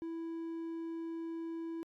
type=tone; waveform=triangle; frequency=330 Hz; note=E4; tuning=2 cents sharp; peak=-36 dBFS; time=0.02-1.83 s; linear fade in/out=0 ms; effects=AAC 64 kbps